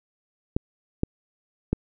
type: clicks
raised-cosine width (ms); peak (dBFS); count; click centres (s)
3; -9; 3; 0.565 / 1.034 / 1.73
effects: none